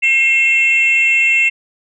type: tone pair together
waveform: sine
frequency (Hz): 2137 / 2692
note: C7 / E7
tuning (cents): +36 / +36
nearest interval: major third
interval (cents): 400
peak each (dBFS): -13 / -10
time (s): 0.02-1.5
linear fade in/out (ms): 20
effects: tanh soft clip ceiling -5 dBFS